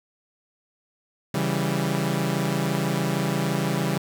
sawtooth chord, C# diminished, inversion none, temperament equal, 138.59 / 164.81 / 196 Hz, C#3 / E3 / G3, 0 / 0 / 0 cents, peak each -23 dBFS, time 1.34-3.98 s, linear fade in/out 5 ms, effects 8-bit

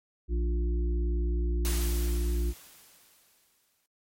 harmonic tone, 58.4 Hz, A#1, 4 cents sharp, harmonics 1 / 3 / 5 / 6, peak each -25 / -42 / -42 / -38 dBFS, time 0.28-2.54 s, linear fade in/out 50 ms
white noise with exponential decay, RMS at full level -34 dBFS, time 1.65-3.86 s, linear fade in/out 0 ms, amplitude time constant 480 ms
effects MP3 64 kbps

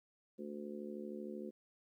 harmonic tone, 73 Hz, D2, 10 cents flat, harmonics 3 / 4 / 5 / 6 / 7, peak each -46 / -52 / -47 / -56 / -51 dBFS, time 0.38-1.51 s, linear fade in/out 20 ms, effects 13-bit

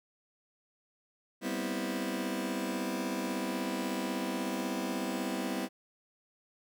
sawtooth chord, C major seventh, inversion second, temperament just, 196.22 / 245.3 / 261.6 / 327 Hz, G3 / B3 / C4 / E4, +2 / -12 / 0 / -14 cents, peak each -34 dBFS, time 1.41-5.69 s, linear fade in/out 50 ms, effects none

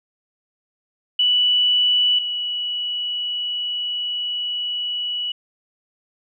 sine tone pair in turn, 2960 / 2940 Hz, F#7 / F#7, 0 / -12 cents, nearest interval unison, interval 12 cents, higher first, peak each -14 / -22 dBFS, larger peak first, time 1.19-2.19 / 2.19-5.32 s, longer second, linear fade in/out 5 ms, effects none

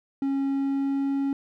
triangle tone with pitch glide, 274.1 to 276 Hz, C#4 to C#4, -19 to -7 cents, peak -21 dBFS, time 0.22-1.33 s, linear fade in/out 2 ms, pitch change +12 cents, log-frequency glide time 0.47-1.12 s, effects none

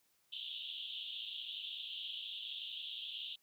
pink band-pass noise, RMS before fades -45 dBFS, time 0.32-3.36 s, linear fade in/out 10 ms, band 2900 to 3700 Hz, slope 96 dB/octave, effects white hiss -75 dBFS RMS until 3.42 s

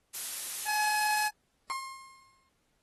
blue noise, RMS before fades -35 dBFS, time 0.13-1.29 s, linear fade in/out 20 ms
25% pulse tone, 848 Hz, G#5, 36 cents sharp, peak -24 dBFS, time 0.65-1.31 s, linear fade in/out 50 ms
35% pulse tone with exponential decay, 1068 Hz, C6, 35 cents sharp, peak -30 dBFS, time 1.7-2.49 s, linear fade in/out 0 ms, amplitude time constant 170 ms
effects pink hiss -75 dBFS RMS until 2.82 s + AAC 32 kbps

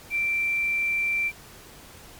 sine tone with quantisation, 2349 Hz, D7, in tune, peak -22 dBFS, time 0.1-1.32 s, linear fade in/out 50 ms, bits 8, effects pink hiss -47 dBFS RMS until 2.19 s + MP3 96 kbps

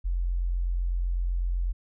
sine tone, 43.97 Hz, F1, 13 cents sharp, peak -24 dBFS, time 0.04-1.73 s, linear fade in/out 20 ms, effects none

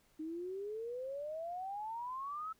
sine exponential sweep, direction up, 306.7 to 1319 Hz, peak -39 dBFS, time 0.19-2.53 s, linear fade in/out 10 ms, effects pink hiss -71 dBFS RMS until 2.59 s

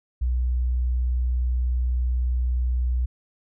sine tone, 61.74 Hz, B1, in tune, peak -20 dBFS, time 0.21-3.06 s, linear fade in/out 10 ms, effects none

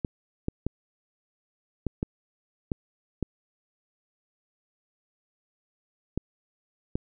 clicks, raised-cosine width 3 ms, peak -14 dBFS, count 9, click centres 0.048 / 0.484 / 0.666 / 1.867 / 2.029 / 2.718 / 3.227 / 6.176 / 6.955 s, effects none

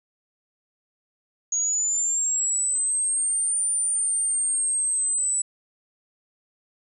sine linear two-way sweep, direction up then down, 6645 to 9200 to 7900 Hz, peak -21 dBFS, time 1.52-5.42 s, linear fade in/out 5 ms, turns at 3.71 s, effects none

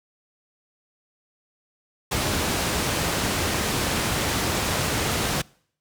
pink low-pass noise, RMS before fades -24 dBFS, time 2.11-5.42 s, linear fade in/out 10 ms, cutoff 11000 Hz, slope 12 dB/octave, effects noise-tail reverb RT60 0.6 s tail -25 dB re dry + high-pass 60 Hz 12 dB/octave

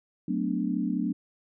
sine chord, B minor seventh, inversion second, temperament equal with one note detuned, 185 / 220 / 250.5 / 293.7 Hz, F#3 / A3 / B3 / D4, 0 / 0 / +25 / 0 cents, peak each -31 dBFS, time 0.28-1.13 s, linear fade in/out 5 ms, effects none

